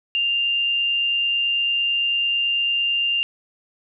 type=tone with amplitude modulation; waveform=sine; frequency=2794 Hz; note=F7; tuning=in tune; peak=-17 dBFS; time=0.15-3.23 s; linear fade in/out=0 ms; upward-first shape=sine; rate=129 Hz; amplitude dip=25%; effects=none